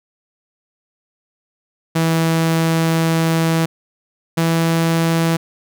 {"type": "tone pair in turn", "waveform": "sawtooth", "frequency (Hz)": [163.4, 164.92], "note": ["E3", "E3"], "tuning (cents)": [-15, 1], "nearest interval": "unison", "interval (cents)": 16, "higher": "second", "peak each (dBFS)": -10, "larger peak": "neither", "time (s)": [[1.95, 3.66], [4.37, 5.37]], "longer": "first", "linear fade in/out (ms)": 10, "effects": []}